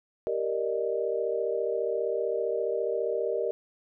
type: chord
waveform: sine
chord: Eb major seventh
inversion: first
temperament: equal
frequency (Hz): 392 / 466.2 / 587.3 / 622.3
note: G4 / Bb4 / D5 / Eb5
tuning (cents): 0 / 0 / 0 / 0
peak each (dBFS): -32 / -29 / -35 / -33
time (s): 0.27-3.51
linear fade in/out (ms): 0
effects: none